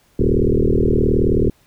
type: tone with frequency modulation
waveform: sine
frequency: 184.2 Hz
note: F#3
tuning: 7 cents flat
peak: -12 dBFS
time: 0.19-1.5 s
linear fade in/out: 5 ms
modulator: 38.9 Hz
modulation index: 6.5
effects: pink hiss -57 dBFS RMS until 1.66 s